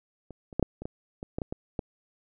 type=clicks; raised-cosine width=2 ms; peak=-29 / -30 / -12 / -8 / -25 / -20 / -23 / -17 / -18 / -19 / -16 dBFS; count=11; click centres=0.307 / 0.528 / 0.596 / 0.627 / 0.82 / 0.855 / 1.229 / 1.385 / 1.418 / 1.525 / 1.792 s; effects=none